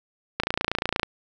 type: click train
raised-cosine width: 0.3 ms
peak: -7 dBFS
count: 19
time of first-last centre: 0.4-1.032 s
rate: 28.5 Hz
effects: none